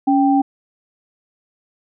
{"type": "tone pair together", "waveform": "sine", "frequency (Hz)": [279, 785], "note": ["C#4", "G5"], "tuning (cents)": [11, 2], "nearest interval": "octave + tritone", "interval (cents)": 1791, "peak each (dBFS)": [-13, -16], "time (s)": [0.07, 0.42], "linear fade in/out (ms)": 10, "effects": []}